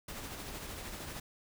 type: noise with tremolo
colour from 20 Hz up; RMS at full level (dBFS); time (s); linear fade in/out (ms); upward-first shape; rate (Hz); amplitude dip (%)
pink; -42; 0.08-1.2; 5; sine; 13; 35
effects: none